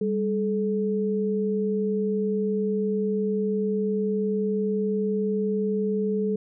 sine tone pair together, 198.57 / 430.1 Hz, G3 / A4, +23 / -39 cents, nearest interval octave + minor second, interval 1338 cents, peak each -25 dBFS, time 0.01-6.36 s, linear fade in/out 5 ms, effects none

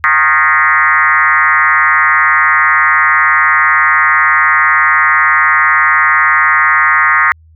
sine tone with frequency modulation, 1554 Hz, G6, 16 cents flat, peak -6 dBFS, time 0.04-7.32 s, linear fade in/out 0 ms, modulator 158 Hz, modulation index 3.1, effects added 80 Hz sine -40 dBFS peak until 7.55 s

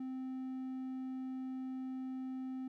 triangle tone, 260 Hz, C4, 11 cents flat, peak -37 dBFS, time 0-2.68 s, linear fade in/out 5 ms, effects none

